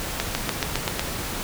accelerating click train, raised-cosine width 0.2 ms, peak -5 dBFS, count 7, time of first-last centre 0.2-0.995 s, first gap 150 ms, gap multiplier 0.95, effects pink hiss -30 dBFS RMS until 1.43 s

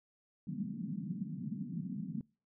white band-pass noise, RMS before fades -40 dBFS, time 0.47-2.21 s, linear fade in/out 2 ms, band 150 to 230 Hz, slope 48 dB/octave, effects noise-tail reverb RT60 0.4 s tail -26 dB re dry

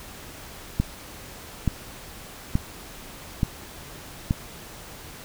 click train, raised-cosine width 5 ms, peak -8 dBFS, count 5, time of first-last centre 0.8-4.309 s, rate 1.14 Hz, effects pink hiss -42 dBFS RMS until 5.24 s

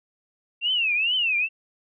sine tone with vibrato, 2700 Hz, E7, 41 cents sharp, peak -20 dBFS, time 0.61-1.49 s, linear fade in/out 50 ms, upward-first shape triangle, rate 2.3 Hz, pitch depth 240 cents each way, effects none

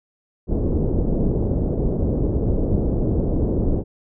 pink low-pass noise, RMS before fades -20 dBFS, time 0.47-3.84 s, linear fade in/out 50 ms, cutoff 490 Hz, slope 24 dB/octave, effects none

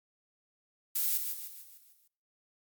violet noise with echo, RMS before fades -30 dBFS, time 0.95-1.18 s, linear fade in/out 10 ms, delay 150 ms, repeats 6, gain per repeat -6 dB, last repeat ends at 2.08 s, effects noise-tail reverb RT60 0.6 s tail -24 dB re dry + Opus 48 kbps

